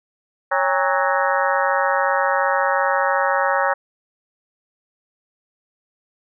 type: harmonic tone with a mistuned harmonic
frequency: 185.5 Hz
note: F#3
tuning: 5 cents sharp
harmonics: 3 / 4 / 5 / 6 / 7 / 8 / 9 / 10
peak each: -22 / -23 / -24 / -25 / -25 / -26 / -27 / -27 dBFS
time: 0.51-3.74 s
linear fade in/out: 10 ms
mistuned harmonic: 4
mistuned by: +140 cents
effects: none